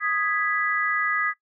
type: chord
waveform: sine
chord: G# minor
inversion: second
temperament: equal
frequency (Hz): 1244.5 / 1661.2 / 1975.5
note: D#6 / G#6 / B6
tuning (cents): 0 / 0 / 0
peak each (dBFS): -26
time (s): 0-1.34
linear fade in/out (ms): 50
effects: noise-tail reverb RT60 0.1 s tail -19 dB re dry